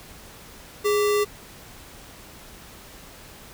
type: tone with sample-and-hold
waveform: sine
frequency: 415.3 Hz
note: G#4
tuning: in tune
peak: -18 dBFS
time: 0.84-1.25 s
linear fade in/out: 20 ms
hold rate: 1575 Hz
effects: pink hiss -45 dBFS RMS until 3.53 s